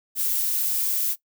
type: noise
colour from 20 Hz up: violet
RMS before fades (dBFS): -24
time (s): 0.15-1.16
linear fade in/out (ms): 50
effects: noise-tail reverb RT60 0.1 s tail -19 dB re dry